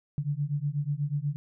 sine beating tone pair, 141.1 / 149.3 Hz, C#3 / D3, +31 / +29 cents, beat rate 8.2 Hz, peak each -30 dBFS, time 0.18-1.36 s, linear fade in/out 0 ms, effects none

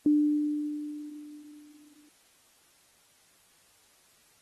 sine tone with exponential decay, 297.5 Hz, D4, 22 cents sharp, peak -18 dBFS, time 0.06-2.09 s, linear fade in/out 2 ms, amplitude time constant 440 ms, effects white hiss -63 dBFS RMS until 4.41 s + AAC 32 kbps

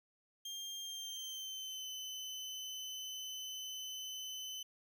30% pulse tone with pitch glide, 3200 to 3034 Hz, G7 to F#7, +35 to +43 cents, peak -40 dBFS, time 0.45-4.63 s, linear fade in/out 5 ms, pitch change -92 cents, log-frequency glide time 0.83-1.9 s, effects none

